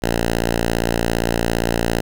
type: tone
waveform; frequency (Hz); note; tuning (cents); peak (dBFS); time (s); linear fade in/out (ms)
5% pulse; 57.5; A#1; -23; -6; 0.02-2.01; 10
effects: none